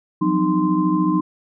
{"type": "tone cluster", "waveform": "sine", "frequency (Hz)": [173.3, 187, 256.8, 308.4, 1041], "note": ["F3", "F#3", "C4", "D#4", "C6"], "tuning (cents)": [-13, 19, -32, -15, -9], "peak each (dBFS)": [-24, -22, -27, -18, -24], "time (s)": [0.21, 1.21], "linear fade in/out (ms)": 10, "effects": []}